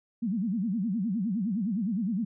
sine tone with vibrato, 207.7 Hz, G#3, in tune, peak -26 dBFS, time 0.22-2.25 s, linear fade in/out 10 ms, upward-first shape sine, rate 9.7 Hz, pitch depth 260 cents each way, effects none

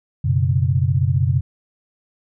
sine chord, F# suspended fourth, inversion none, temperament equal, 92.5 / 123.47 / 138.59 Hz, F#2 / B2 / C#3, 0 / 0 / 0 cents, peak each -19 dBFS, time 0.24-1.41 s, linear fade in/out 10 ms, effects none

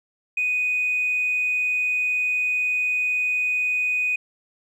triangle tone with tanh clipping, 2489 Hz, D#7, in tune, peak -20 dBFS, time 0.37-4.16 s, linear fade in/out 5 ms, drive 4 dB, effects none

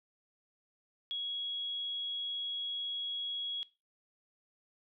sine tone, 3326 Hz, G#7, 2 cents sharp, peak -34 dBFS, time 1.11-3.63 s, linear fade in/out 0 ms, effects noise-tail reverb RT60 0.3 s tail -20 dB re dry

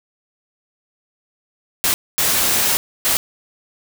white noise bursts at uneven times, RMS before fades -17 dBFS, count 3, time 1.84-1.94 / 2.18-2.77 / 3.05-3.17 s, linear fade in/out 0 ms, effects none

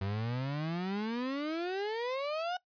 35% pulse exponential sweep, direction up, 94.8 to 740 Hz, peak -31 dBFS, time 0.01-2.57 s, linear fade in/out 5 ms, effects noise-tail reverb RT60 0.1 s tail -19 dB re dry + resampled to 11025 Hz

